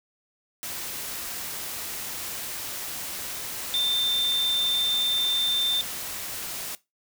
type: tone in noise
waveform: sine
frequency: 3579 Hz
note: A7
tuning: 29 cents sharp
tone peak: -22 dBFS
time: 3.74-5.81 s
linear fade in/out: 0 ms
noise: white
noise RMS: -34 dBFS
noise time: 0.63-6.75 s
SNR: +9 dB
effects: noise-tail reverb RT60 0.2 s tail -18 dB re dry